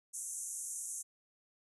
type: band-pass noise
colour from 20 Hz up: white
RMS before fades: -42 dBFS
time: 0.13-1.03 s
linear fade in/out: 20 ms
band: 6100 to 11000 Hz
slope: 96 dB/octave
effects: none